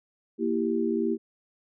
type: chord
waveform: sine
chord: E diminished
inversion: second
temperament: equal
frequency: 233.1 / 329.6 / 392 Hz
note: Bb3 / E4 / G4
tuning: 0 / 0 / 0 cents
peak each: -28 dBFS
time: 0.38-1.18 s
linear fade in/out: 50 ms
effects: none

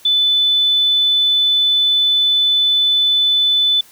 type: tone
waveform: sine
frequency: 3500 Hz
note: A7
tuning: 10 cents flat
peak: -11 dBFS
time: 0.05-3.81 s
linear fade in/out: 5 ms
effects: white hiss -46 dBFS RMS until 3.91 s

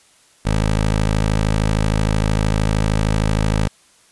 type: tone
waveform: 15% pulse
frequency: 53.1 Hz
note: G#1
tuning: 39 cents sharp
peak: -9 dBFS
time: 0.45-3.68 s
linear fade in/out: 10 ms
effects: white hiss -53 dBFS RMS until 4.11 s + resampled to 24000 Hz

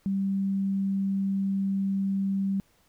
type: tone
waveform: sine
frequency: 195.1 Hz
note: G3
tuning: 8 cents flat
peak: -24 dBFS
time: 0.06-2.6 s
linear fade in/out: 0 ms
effects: pink hiss -65 dBFS RMS until 2.88 s

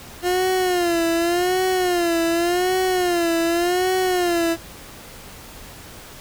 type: tone with vibrato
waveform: 30% pulse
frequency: 352.2 Hz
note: F4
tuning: 15 cents sharp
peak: -15 dBFS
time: 0.22-4.57 s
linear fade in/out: 50 ms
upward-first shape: sine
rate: 0.87 Hz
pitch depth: 100 cents each way
effects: pink hiss -40 dBFS RMS until 6.2 s

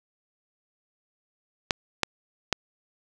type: clicks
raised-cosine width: 0.2 ms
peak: -4 dBFS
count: 3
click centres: 1.708 / 2.033 / 2.527 s
effects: none

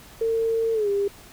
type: tone with pitch glide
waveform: sine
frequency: 453.1 to 401.3 Hz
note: A#4 to G4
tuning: -49 to +41 cents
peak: -20 dBFS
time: 0.21-1.08 s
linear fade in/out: 5 ms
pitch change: -210 cents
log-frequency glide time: 0.73-0.89 s
effects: pink hiss -47 dBFS RMS until 1.32 s

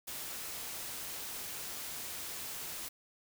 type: noise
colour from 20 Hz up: white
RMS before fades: -42 dBFS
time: 0.07-2.89 s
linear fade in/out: 10 ms
effects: none

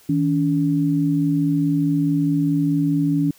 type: tone pair together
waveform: sine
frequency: 159.5 / 284.2 Hz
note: D#3 / C#4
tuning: +43 / +43 cents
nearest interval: minor seventh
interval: 1000 cents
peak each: -20 / -18 dBFS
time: 0.09-3.31 s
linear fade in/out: 5 ms
effects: white hiss -52 dBFS RMS until 3.38 s

